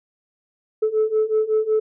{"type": "beating tone pair", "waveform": "sine", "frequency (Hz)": [431.3, 436.7], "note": ["A4", "A4"], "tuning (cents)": [-35, -13], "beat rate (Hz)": 5.4, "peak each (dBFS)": [-20, -18], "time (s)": [0.82, 1.8], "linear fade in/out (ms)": 10, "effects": ["tanh soft clip ceiling -12 dBFS"]}